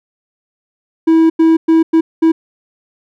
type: tone bursts at uneven times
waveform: triangle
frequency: 324.7 Hz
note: E4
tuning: 26 cents flat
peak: -4 dBFS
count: 5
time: 1.07-1.3 / 1.39-1.57 / 1.68-1.83 / 1.93-2.01 / 2.22-2.32 s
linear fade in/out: 10 ms
effects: none